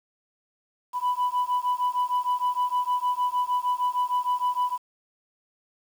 sine beating tone pair, 987.8 / 994.3 Hz, B5 / B5, 0 / +11 cents, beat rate 6.5 Hz, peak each -24 dBFS, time 0.93-4.78 s, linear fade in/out 50 ms, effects tanh soft clip ceiling -19 dBFS + 8-bit

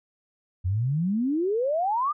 sine exponential sweep, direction up, 85.8 to 1244.5 Hz, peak -22 dBFS, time 0.64-2.13 s, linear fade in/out 20 ms, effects none

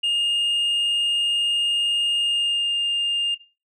sine tone with pitch glide, 2833 to 2813 Hz, F7 to F7, +24 to +12 cents, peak -17 dBFS, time 0.03-3.35 s, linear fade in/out 10 ms, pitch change -12 cents, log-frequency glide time 2.17-2.8 s, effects noise-tail reverb RT60 0.3 s tail -18 dB re dry + tanh soft clip ceiling -18 dBFS

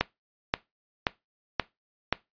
click train, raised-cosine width 0.3 ms, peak -6 dBFS, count 5, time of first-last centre 0.01-2.126 s, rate 1.89 Hz, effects noise-tail reverb RT60 0.2 s tail -20 dB re dry + resampled to 11025 Hz

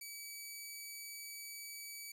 10% pulse tone, 2286 Hz, D7, 47 cents flat, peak -37 dBFS, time 0.01-2.12 s, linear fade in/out 5 ms, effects none

